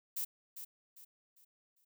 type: noise with echo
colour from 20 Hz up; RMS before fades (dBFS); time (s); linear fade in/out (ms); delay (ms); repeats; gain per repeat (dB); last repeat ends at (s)
violet; -37; 0.16-0.25; 10; 400; 4; -9; 1.85
effects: none